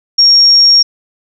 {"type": "tone", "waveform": "sine", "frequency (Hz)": 5560, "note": "F8", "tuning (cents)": -9, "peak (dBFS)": -3, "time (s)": [0.18, 0.83], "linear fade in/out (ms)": 10, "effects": []}